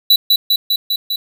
square tone with echo, 3951 Hz, B7, in tune, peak -7 dBFS, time 0.1-0.16 s, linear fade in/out 5 ms, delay 200 ms, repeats 5, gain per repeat -2 dB, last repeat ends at 1.16 s, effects none

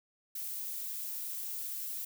violet noise, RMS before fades -39 dBFS, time 0.35-2.05 s, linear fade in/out 5 ms, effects none

